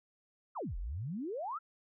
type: exponential two-way sweep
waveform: sine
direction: down then up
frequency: 1400 to 37.71 to 1400 Hz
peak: -36 dBFS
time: 0.55-1.59 s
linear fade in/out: 20 ms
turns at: 0.77 s
effects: none